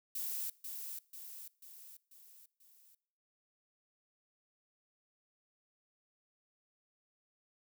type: noise with echo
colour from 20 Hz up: violet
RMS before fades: -39 dBFS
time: 0.15-0.5 s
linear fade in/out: 5 ms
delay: 490 ms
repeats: 5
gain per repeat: -5 dB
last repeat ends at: 2.95 s
effects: noise-tail reverb RT60 0.7 s tail -23 dB re dry